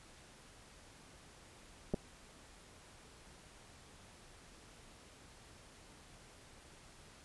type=clicks; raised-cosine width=2 ms; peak=-22 dBFS; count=2; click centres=1.938 / 1.943 s; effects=pink hiss -59 dBFS RMS until 7.24 s + resampled to 24000 Hz